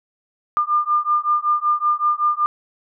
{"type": "beating tone pair", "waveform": "sine", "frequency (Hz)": [1200, 1205.3], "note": ["D6", "D6"], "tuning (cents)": [37, 45], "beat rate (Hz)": 5.3, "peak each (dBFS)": -19, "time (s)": [0.57, 2.46], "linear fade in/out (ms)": 0, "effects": []}